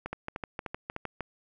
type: two click trains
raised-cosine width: 0.5 ms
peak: -19 / -20 dBFS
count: 8 / 4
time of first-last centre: 0.13-1.207 / 0.06-0.964 s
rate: 6.5 / 3.32 Hz
effects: none